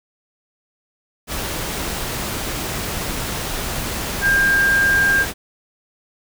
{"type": "tone in noise", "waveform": "sine", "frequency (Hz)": 1600, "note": "G6", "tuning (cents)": 35, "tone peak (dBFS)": -13, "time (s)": [4.21, 5.26], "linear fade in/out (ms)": 50, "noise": "pink", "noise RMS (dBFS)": -25, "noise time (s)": [1.27, 5.34], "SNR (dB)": 9, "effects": []}